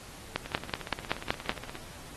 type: two click trains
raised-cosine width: 0.3 ms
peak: -10 / -22 dBFS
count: 7 / 23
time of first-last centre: 0.36-1.494 / 0.46-1.754 s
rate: 5.29 / 17 Hz
effects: pink hiss -48 dBFS RMS until 2.16 s + AAC 32 kbps